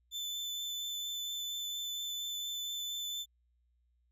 35% pulse tone with vibrato, 3520 Hz, A7, in tune, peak -35 dBFS, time 0.11-3.26 s, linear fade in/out 50 ms, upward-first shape triangle, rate 4.3 Hz, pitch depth 11 cents each way, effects added 60 Hz sine -70 dBFS peak until 4.11 s

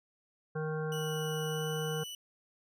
harmonic tone, 155.56 Hz, D#3, in tune, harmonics 1 / 3 / 5 / 7 / 9 / 10, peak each -35 / -36 / -46 / -48 / -46 / -47 dBFS, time 0.55-2.04 s, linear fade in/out 10 ms
sawtooth tone with pitch glide, 2945 to 2967 Hz, F#7 to F#7, -9 to +4 cents, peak -38 dBFS, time 0.92-2.15 s, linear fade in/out 2 ms, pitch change +13 cents, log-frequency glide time 1.48-1.65 s
effects resampled to 32000 Hz

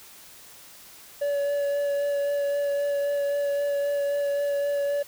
triangle tone with vibrato, 570 Hz, C#5, 48 cents sharp, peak -21 dBFS, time 1.21-5.03 s, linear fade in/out 10 ms, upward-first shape sine, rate 3.8 Hz, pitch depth 13 cents each way, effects white hiss -48 dBFS RMS until 5.07 s

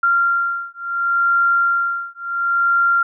sine beating tone pair, 1384 / 1384.71 Hz, F6 / F6, -16 / -15 cents, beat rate 0.71 Hz, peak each -18 / -18 dBFS, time 0.03-3.03 s, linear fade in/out 5 ms, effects none

